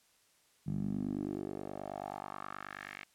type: tone with band-pass filter sweep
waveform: 10% pulse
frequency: 49.35 Hz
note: G1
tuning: 12 cents sharp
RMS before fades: -40 dBFS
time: 0.66-3.05 s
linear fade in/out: 20 ms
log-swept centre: 160 to 2300 Hz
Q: 3.1
effects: white hiss -69 dBFS RMS until 3.14 s + low-pass 11000 Hz 12 dB/octave